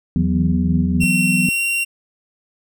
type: harmonic tone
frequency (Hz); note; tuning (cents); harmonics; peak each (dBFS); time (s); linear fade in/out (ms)
80.7; E2; -36; 1 / 2 / 3 / 5; -21 / -26 / -32 / -39; 0.16-1.04; 0
type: chord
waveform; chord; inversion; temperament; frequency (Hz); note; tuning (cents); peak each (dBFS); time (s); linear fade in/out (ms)
sine; E suspended second; none; equal; 164.81 / 185 / 246.9; E3 / F#3 / B3; 0 / 0 / 0; -21 / -18 / -21; 0.16-1.49; 2
type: tone with pitch glide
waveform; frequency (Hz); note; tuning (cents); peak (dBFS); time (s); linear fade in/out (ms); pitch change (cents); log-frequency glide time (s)
45% pulse; 2723 to 2751; F7 to F7; -44 to -27; -17; 1-1.85; 20; +17; 1.42-1.62
effects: none